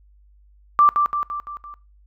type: tone with echo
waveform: sine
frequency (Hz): 1174.7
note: D6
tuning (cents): 0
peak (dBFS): -10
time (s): 0.79-0.89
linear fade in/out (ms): 0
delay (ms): 170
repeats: 5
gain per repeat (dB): -5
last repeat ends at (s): 1.74
effects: noise-tail reverb RT60 0.3 s tail -21 dB re dry + added 50 Hz sine -50 dBFS peak until 2.06 s